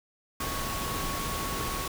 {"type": "tone in noise", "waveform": "sine", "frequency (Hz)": 1108.7, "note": "C#6", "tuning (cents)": 0, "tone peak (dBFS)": -36, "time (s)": [0.4, 1.88], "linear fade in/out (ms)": 5, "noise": "pink", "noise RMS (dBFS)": -33, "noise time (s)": [0.4, 1.88], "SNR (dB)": -6, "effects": []}